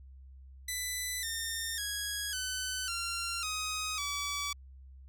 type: tone with pitch steps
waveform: 10% pulse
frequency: 1995 / 1818.9 / 1658.3 / 1511.9 / 1378.5 / 1256.8 / 1145.8 Hz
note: B6 / A#6 / G#6 / F#6 / F6 / D#6 / D6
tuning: +17 / -43 / -3 / +37 / -23 / +17 / -43 cents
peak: -25 dBFS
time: 0.68-4.53 s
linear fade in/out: 5 ms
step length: 550 ms
effects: added 66 Hz sine -49 dBFS peak until 5.08 s